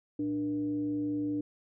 sine tone with frequency modulation, 295.8 Hz, D4, 13 cents sharp, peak -29 dBFS, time 0.19-1.41 s, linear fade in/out 5 ms, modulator 180 Hz, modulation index 0.39, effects none

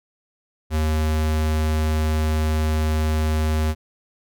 square tone, 77.78 Hz, D#2, in tune, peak -19 dBFS, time 0.7-3.75 s, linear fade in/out 50 ms, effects none

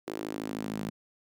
sawtooth tone with high-pass filter sweep, 53.2 Hz, G#1, 42 cents sharp, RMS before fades -36 dBFS, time 0.07-0.9 s, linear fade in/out 10 ms, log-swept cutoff 360 to 190 Hz, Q 2.9, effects none

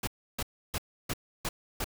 pink noise bursts, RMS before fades -32 dBFS, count 6, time 0.03-1.844 s, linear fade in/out 5 ms, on 44 ms, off 310 ms, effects none

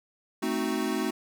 square chord, A diminished seventh, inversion none, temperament equal, 220 / 261.6 / 311.1 / 370 Hz, A3 / C4 / Eb4 / Gb4, 0 / 0 / 0 / 0 cents, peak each -33 dBFS, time 0.42-1.11 s, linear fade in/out 10 ms, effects none

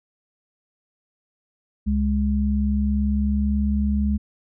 sine tone pair together, 69.18 / 207.3 Hz, C#2 / G#3, -3 / -3 cents, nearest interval octave + perfect fifth, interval 1900 cents, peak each -21 dBFS, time 1.86-4.18 s, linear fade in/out 20 ms, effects none

